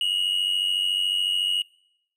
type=tone with amplitude modulation; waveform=triangle; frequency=2887 Hz; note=F#7; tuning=43 cents flat; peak=-17 dBFS; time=0.01-1.62 s; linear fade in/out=2 ms; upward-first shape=sine; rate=93.9 Hz; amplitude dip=65%; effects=noise-tail reverb RT60 0.8 s tail -25 dB re dry